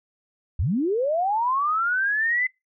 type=linear sweep; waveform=sine; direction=up; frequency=58.27 to 2042 Hz; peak=-20 dBFS; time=0.59-2.47 s; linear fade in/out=5 ms; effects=noise-tail reverb RT60 0.2 s tail -23 dB re dry